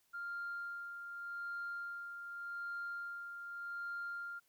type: tone with tremolo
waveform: sine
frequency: 1396.9 Hz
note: F6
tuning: in tune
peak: -38 dBFS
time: 0.13-4.4 s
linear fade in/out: 20 ms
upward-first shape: sine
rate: 0.85 Hz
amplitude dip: 50%
effects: tanh soft clip ceiling -36 dBFS + white hiss -75 dBFS RMS until 4.48 s